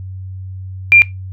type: tone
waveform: sine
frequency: 2385 Hz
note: D7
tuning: 26 cents sharp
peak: -3 dBFS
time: 0.92-1.02 s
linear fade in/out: 0 ms
effects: noise-tail reverb RT60 0.2 s tail -20 dB re dry + added 94 Hz sine -25 dBFS peak until 1.32 s